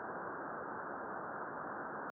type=low-pass noise; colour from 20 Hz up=white; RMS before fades=-43 dBFS; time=0-2.1 s; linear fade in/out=0 ms; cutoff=1600 Hz; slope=96 dB/octave; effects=high-pass 200 Hz 12 dB/octave